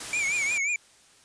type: noise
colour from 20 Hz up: white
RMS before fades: -36 dBFS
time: 0-0.58 s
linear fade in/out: 5 ms
type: tone with vibrato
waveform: square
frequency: 2307 Hz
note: D7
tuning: 31 cents flat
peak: -25 dBFS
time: 0.13-0.76 s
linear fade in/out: 2 ms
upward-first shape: triangle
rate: 5.6 Hz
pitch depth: 120 cents each way
effects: white hiss -57 dBFS RMS until 1.24 s + resampled to 22050 Hz